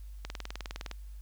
click train, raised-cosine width 0.2 ms, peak -21 dBFS, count 14, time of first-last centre 0.25-0.913 s, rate 19.6 Hz, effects added 50 Hz sine -42 dBFS peak until 1.21 s + white hiss -66 dBFS RMS until 1.21 s

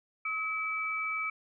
sine tone pair together, 1281 / 2304 Hz, E6 / D7, -50 / -34 cents, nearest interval minor seventh, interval 1016 cents, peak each -35 / -32 dBFS, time 0.25-1.3 s, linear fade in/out 5 ms, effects none

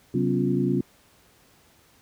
sine tone cluster, 135.1 / 188.8 / 249.3 / 279.2 / 353.2 Hz, C#3 / F#3 / B3 / C#4 / F4, -44 / +35 / +16 / +13 / +20 cents, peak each -27 dBFS, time 0.14-0.81 s, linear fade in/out 5 ms, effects pink hiss -58 dBFS RMS until 2.01 s + high-pass 60 Hz 12 dB/octave

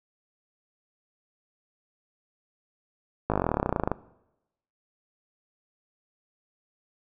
slowing click train, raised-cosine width 1 ms, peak -10 dBFS, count 23, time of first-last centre 3.3-3.916 s, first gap 18 ms, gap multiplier 1.04, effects noise-tail reverb RT60 0.9 s tail -20 dB re dry

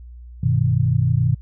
sine chord, G augmented, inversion none, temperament equal with one note detuned, 96.93 / 123.47 / 155.56 Hz, G2 / B2 / D#3, -19 / 0 / 0 cents, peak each -21 / -17 / -21 dBFS, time 0.43-1.35 s, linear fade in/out 5 ms, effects added 60 Hz sine -36 dBFS peak until 1.41 s

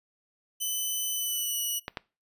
5% pulse tone with pitch glide, 3016 to 2937 Hz, F#7 to F#7, +32 to -13 cents, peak -20 dBFS, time 0.6-1.8 s, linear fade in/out 20 ms, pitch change -45 cents, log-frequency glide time 1.13-1.61 s
clicks, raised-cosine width 0.3 ms, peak -16 dBFS, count 2, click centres 1.881 / 1.972 s
effects noise-tail reverb RT60 0.3 s tail -22 dB re dry + resampled to 32000 Hz

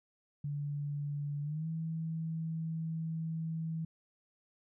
sine tone with pitch glide, 145 to 161.82 Hz, D3 to E3, -22 to -32 cents, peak -34 dBFS, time 0.44-3.85 s, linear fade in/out 5 ms, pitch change +190 cents, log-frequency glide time 1.42-1.67 s, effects none

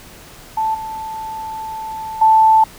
sine tone with level steps, 880 Hz, A5, in tune, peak -15 / -24 / -7 dBFS, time 0.57-2.64 s, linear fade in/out 5 ms, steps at 0.74 / 2.21 s, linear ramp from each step 10 ms, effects pink hiss -40 dBFS RMS until 2.78 s

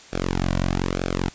sawtooth tone with flanger, 45.19 Hz, F#1, 40 cents flat, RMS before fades -24 dBFS, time 0.12-1.3 s, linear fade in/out 20 ms, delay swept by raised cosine 1 to 2.4 ms, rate 1.1 Hz, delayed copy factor -0.9, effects white hiss -46 dBFS RMS until 1.34 s + resampled to 16000 Hz

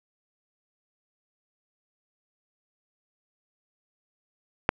click, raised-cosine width 0.5 ms, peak -4 dBFS, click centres 4.691 s, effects none

